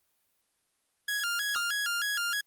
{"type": "tone with vibrato", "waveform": "sawtooth", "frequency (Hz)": 1528, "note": "G6", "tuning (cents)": -45, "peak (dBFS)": -25, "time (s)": [1.08, 2.41], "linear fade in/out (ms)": 5, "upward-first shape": "square", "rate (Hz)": 3.2, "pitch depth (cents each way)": 150}
{"type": "tone with exponential decay", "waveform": "square", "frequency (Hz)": 1263, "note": "D#6", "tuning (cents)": 26, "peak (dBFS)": -29, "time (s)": [1.56, 1.68], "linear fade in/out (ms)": 0, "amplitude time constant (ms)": 24}
{"effects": ["white hiss -74 dBFS RMS until 2.46 s", "Opus 32 kbps"]}